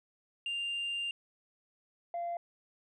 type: tone pair in turn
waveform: sine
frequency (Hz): 2794 / 689.3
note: F7 / F5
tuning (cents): 0 / -23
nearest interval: 2 octaves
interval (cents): 2423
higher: first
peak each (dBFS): -31 / -32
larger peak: first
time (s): 0.46-1.11 / 2.14-2.37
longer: first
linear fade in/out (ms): 2
effects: tanh soft clip ceiling -31 dBFS